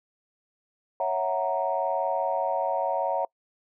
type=chord; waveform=sine; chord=F# dominant seventh; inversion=second; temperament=equal; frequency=554.4 / 659.3 / 740 / 932.3 Hz; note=C#5 / E5 / F#5 / A#5; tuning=0 / 0 / 0 / 0 cents; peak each=-29 dBFS; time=1-3.25 s; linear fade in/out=2 ms; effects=noise-tail reverb RT60 0.1 s tail -26 dB re dry + tanh soft clip ceiling -13 dBFS